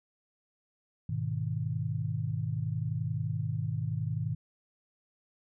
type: chord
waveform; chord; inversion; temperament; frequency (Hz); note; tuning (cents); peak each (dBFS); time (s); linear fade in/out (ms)
sine; G# minor; none; just; 103.83 / 124.59 / 155.74; G#2 / B2 / D#3; 0 / +16 / +2; -34; 1.09-4.35; 5
effects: none